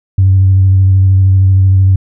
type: tone with vibrato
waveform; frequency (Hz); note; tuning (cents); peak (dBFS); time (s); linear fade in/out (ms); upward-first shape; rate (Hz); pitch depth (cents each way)
sine; 95.3; G2; -48; -3; 0.18-1.96; 5; square; 13; 17
effects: tanh soft clip ceiling 0 dBFS